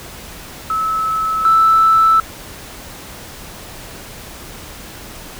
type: tone pair in turn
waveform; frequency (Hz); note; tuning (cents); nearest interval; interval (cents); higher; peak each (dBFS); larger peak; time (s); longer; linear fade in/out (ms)
sine; 1300 / 1318.1; E6 / E6; -24 / -1; unison; 23; second; -15 / -7; second; 0.7-1.45 / 1.45-2.2; neither; 2
effects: tanh soft clip ceiling -3 dBFS + pink hiss -34 dBFS RMS until 5.39 s